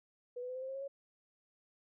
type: tone with pitch steps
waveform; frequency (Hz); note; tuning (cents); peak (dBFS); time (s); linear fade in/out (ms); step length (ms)
sine; 490.4 / 499 / 507.7 / 516.6 / 525.6 / 534.8 / 544.1 / 553.6; B4 / B4 / B4 / C5 / C5 / C5 / C#5 / C#5; -12 / +18 / +48 / -22 / +8 / +38 / -32 / -2; -39; 0.36-0.88; 10; 65
effects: none